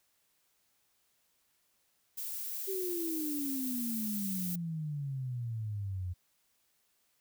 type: noise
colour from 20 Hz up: violet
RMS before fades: -39 dBFS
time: 2.17-4.56 s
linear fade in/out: 10 ms
type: exponential sweep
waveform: sine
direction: down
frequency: 392 to 87.6 Hz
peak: -34 dBFS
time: 2.67-6.14 s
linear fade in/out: 20 ms
effects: white hiss -74 dBFS RMS until 7.2 s